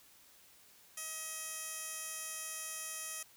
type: tone with band-pass filter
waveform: 15% pulse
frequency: 635 Hz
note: D#5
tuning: 35 cents sharp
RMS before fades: -43 dBFS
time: 0.97-3.23 s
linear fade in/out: 5 ms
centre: 9500 Hz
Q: 1.4
effects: white hiss -62 dBFS RMS until 3.36 s